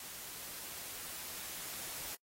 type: noise with level ramp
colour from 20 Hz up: white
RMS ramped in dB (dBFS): -47 to -43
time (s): 0-2.15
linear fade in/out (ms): 2
effects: noise-tail reverb RT60 0.1 s tail -25 dB re dry + AAC 48 kbps